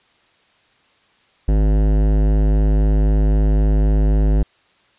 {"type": "tone with hard clipping", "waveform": "sine", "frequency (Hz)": 51.91, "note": "G#1", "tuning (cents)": 0, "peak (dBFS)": -14, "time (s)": [1.48, 4.43], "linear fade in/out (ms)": 5, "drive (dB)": 17, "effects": ["white hiss -57 dBFS RMS until 4.98 s", "resampled to 8000 Hz"]}